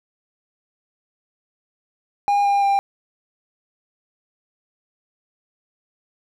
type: tone with pitch steps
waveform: triangle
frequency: 811 / 803.1 / 795.2 Hz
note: G#5 / G5 / G5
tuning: -41 / +42 / +25 cents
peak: -13 dBFS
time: 2.28-2.79 s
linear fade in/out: 0 ms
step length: 170 ms
effects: none